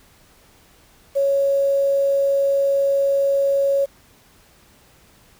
sine tone with quantisation, 554.4 Hz, C#5, in tune, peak -15 dBFS, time 1.15-3.86 s, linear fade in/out 20 ms, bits 7, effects pink hiss -53 dBFS RMS until 5.39 s

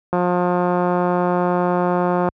click train, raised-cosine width 1 ms, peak -6 dBFS, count 385, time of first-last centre 0.13-2.287 s, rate 178 Hz, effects high-pass 60 Hz 12 dB/octave

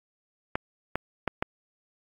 clicks, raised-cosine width 0.5 ms, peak -11 dBFS, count 4, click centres 0.555 / 0.956 / 1.277 / 1.425 s, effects AAC 48 kbps

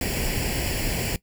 pink noise with comb filter, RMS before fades -26 dBFS, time 0.01-1.16 s, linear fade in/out 2 ms, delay 0.4 ms, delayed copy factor +0.75, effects noise-tail reverb RT60 0.1 s tail -18 dB re dry

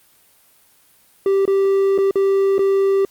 triangle tone with dropouts, 391.1 Hz, G4, 4 cents flat, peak -11 dBFS, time 1.26-3.05 s, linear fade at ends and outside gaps 2 ms, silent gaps 1.454-1.477 / 1.979-1.985 / 2.11-2.156 / 2.582-2.591 s, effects white hiss -54 dBFS RMS until 3.1 s + Opus 32 kbps

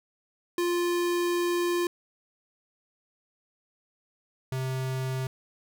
square tone pair in turn, 349.2 / 130.8 Hz, F4 / C3, 0 / 0 cents, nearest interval octave + perfect fourth, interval 1700 cents, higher first, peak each -25 / -29 dBFS, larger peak first, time 0.58-1.87 / 4.52-5.27 s, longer first, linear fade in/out 2 ms, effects none

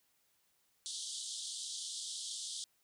pink band-pass noise, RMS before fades -43 dBFS, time 0.86-2.64 s, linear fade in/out 0 ms, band 3200 to 9700 Hz, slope 96 dB/octave, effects white hiss -75 dBFS RMS until 2.83 s

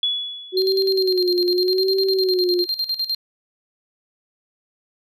sine tone with exponential decay, 3400 Hz, G#7, 40 cents sharp, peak -16 dBFS, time 0.03-0.91 s, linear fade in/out 2 ms, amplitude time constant 190 ms
sine tone with vibrato, 370 Hz, F#4, in tune, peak -17 dBFS, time 0.52-2.66 s, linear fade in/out 50 ms, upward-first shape sine, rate 0.84 Hz, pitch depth 69 cents each way
triangle tone with tremolo, 4186 Hz, C8, in tune, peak -18 dBFS, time 0.57-3.15 s, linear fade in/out 2 ms, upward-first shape square, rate 9.9 Hz, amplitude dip 75%
effects none

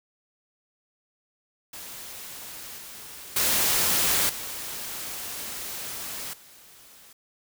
white noise with level steps, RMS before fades -40 / -42 / -23 / -35 / -51 dBFS, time 1.73-7.13 s, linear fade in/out 5 ms, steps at 2.78 / 3.36 / 4.29 / 6.33 s, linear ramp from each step 5 ms, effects none

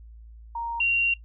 sine tone pair in turn, 932.3 / 2758 Hz, A#5 / F7, 0 / -22 cents, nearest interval octave + perfect fifth, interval 1878 cents, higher second, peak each -28 / -19 dBFS, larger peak second, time 0.55-0.8 / 0.8-1.14 s, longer second, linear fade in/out 5 ms, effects noise-tail reverb RT60 0.1 s tail -18 dB re dry + added 56 Hz sine -43 dBFS peak until 1.24 s

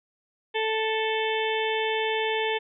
harmonic tone, 440 Hz, A4, in tune, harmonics 1 / 2 / 4 / 5 / 6 / 7 / 8, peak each -27 / -30 / -33 / -34 / -35 / -35 / -36 dBFS, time 0.54-2.59 s, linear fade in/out 20 ms, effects none

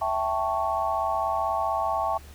sine chord, A dominant seventh, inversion second, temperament equal, 659.3 / 784 / 880 / 1108.7 Hz, E5 / G5 / A5 / C#6, 0 / 0 / 0 / 0 cents, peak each -29 dBFS, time 0.01-2.18 s, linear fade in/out 10 ms, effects added 73 Hz sine -44 dBFS peak until 2.34 s + pink hiss -51 dBFS RMS until 2.34 s

